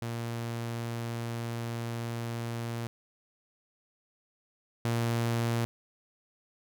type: tone pair in turn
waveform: sawtooth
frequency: 116.8 / 116.8 Hz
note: A#2 / A#2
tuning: +4 / +4 cents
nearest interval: unison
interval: 0 cents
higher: neither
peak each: -29 / -23 dBFS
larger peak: second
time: 0.02-2.87 / 4.85-5.65 s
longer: first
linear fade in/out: 0 ms
effects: none